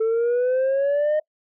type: exponential sweep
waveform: sine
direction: up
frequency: 440.3 to 618 Hz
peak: -15 dBFS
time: 0-1.2 s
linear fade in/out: 10 ms
effects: noise-tail reverb RT60 0.1 s tail -25 dB re dry + tanh soft clip ceiling -17 dBFS